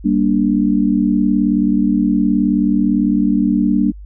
sine chord, G minor, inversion none, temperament just, 196 / 235.2 / 294 Hz, G3 / Bb3 / D4, 0 / +16 / +2 cents, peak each -16 dBFS, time 0.04-3.92 s, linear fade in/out 20 ms, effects added 50 Hz sine -31 dBFS peak until 4.05 s

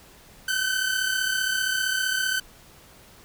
sawtooth tone pair together, 1512 / 1547.3 Hz, F#6 / G6, +37 / -23 cents, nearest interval unison, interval 40 cents, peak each -22 / -23 dBFS, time 0.48-2.4 s, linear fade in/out 5 ms, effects pink hiss -51 dBFS RMS until 3.24 s

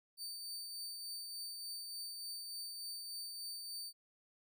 sawtooth tone with tremolo, 4590 Hz, D8, 40 cents flat, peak -39 dBFS, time 0.17-3.93 s, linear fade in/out 50 ms, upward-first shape triangle, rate 3.4 Hz, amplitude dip 35%, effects none

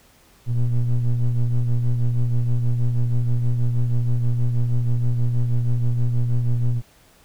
triangle ring-modulated tone, 61.74 Hz, B1, in tune, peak -11 dBFS, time 0.46-6.82 s, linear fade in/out 50 ms, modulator 58.6 Hz, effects pink hiss -54 dBFS RMS until 7.24 s

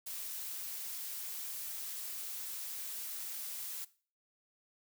blue noise, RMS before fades -42 dBFS, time 0.06-3.85 s, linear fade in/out 10 ms, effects noise-tail reverb RT60 0.4 s tail -18 dB re dry

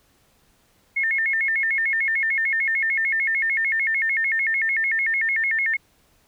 sine tone with vibrato, 1975.5 Hz, B6, in tune, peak -19 dBFS, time 0.96-5.77 s, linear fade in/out 10 ms, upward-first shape square, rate 6.7 Hz, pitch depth 160 cents each way, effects pink hiss -61 dBFS RMS until 6.27 s

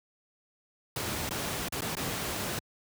pink noise with dropouts, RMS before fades -33 dBFS, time 0.96-2.59 s, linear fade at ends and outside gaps 2 ms, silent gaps 1.292-1.308 / 1.685-1.723 / 1.808-1.819 / 1.952-1.968 s, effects high-pass 80 Hz 12 dB/octave

